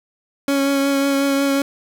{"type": "tone with vibrato", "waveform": "30% pulse", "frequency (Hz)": 277.2, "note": "C#4", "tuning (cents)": 0, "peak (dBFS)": -13, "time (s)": [0.48, 1.62], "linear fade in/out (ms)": 2, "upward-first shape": "triangle", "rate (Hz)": 5.5, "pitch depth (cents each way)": 18, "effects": []}